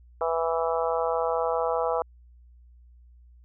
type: harmonic tone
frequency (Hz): 164.81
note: E3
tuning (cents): 0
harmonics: 3 / 4 / 5 / 6 / 7 / 8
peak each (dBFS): -27 / -29 / -31 / -33 / -34 / -35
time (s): 0.21-2.02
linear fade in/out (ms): 2
effects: added 60 Hz sine -50 dBFS peak until 3.44 s